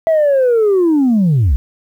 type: linear sweep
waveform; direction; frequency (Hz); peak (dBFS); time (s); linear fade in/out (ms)
sine; down; 659.3 to 53.5; -7; 0.07-1.56; 0
effects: tanh soft clip ceiling -7 dBFS + 8-bit